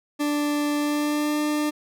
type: tone with pitch glide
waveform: 40% pulse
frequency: 293.7 to 299.4 Hz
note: D4 to D4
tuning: 0 to +33 cents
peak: -21 dBFS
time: 0.19-1.71 s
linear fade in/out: 20 ms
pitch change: +33 cents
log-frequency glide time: 0.77-1.4 s
effects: none